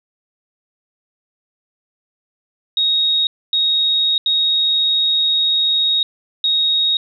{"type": "tone bursts at uneven times", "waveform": "sine", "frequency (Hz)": 3759, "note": "A#7", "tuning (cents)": 14, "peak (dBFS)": -13, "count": 4, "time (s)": [[2.77, 3.27], [3.53, 4.18], [4.26, 6.03], [6.44, 6.97]], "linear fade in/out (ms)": 2, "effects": []}